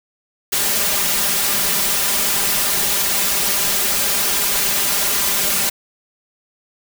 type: noise with comb filter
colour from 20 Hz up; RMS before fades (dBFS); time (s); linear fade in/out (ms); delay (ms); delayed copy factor
white; -18; 0.52-5.7; 10; 5; +0.85
effects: none